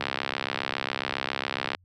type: click train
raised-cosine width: 0.3 ms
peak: -10 dBFS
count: 118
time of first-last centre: 0.01-1.748 s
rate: 67.3 Hz
effects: added 90 Hz sine -44 dBFS peak until 1.84 s + high-pass 200 Hz 12 dB/octave